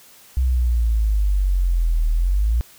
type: exponential two-way sweep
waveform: sine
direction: down then up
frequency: 65.3 to 38.89 to 60.5 Hz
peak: -15 dBFS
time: 0.37-2.61 s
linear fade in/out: 0 ms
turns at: 2.1 s
effects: white hiss -48 dBFS RMS until 2.78 s